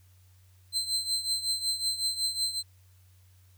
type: tone with tremolo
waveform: 35% pulse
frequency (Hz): 4097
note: C8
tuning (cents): -37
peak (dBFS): -23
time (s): 0.72-2.63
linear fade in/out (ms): 50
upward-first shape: triangle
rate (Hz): 5.4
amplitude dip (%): 80
effects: added 92 Hz sine -56 dBFS peak until 3.57 s + white hiss -67 dBFS RMS until 3.57 s